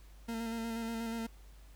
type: tone with vibrato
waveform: 40% pulse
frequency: 228.3 Hz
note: A#3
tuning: 36 cents flat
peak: -35 dBFS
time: 0.28-1.27 s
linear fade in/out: 10 ms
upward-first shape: square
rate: 8.3 Hz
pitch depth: 20 cents each way
effects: added 50 Hz sine -52 dBFS peak until 1.75 s + pink hiss -64 dBFS RMS until 1.75 s